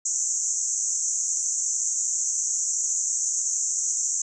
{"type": "band-pass noise", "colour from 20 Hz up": "white", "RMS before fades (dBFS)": -26, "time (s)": [0.05, 4.22], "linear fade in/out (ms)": 5, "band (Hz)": [6100, 7500], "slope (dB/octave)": 96, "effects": []}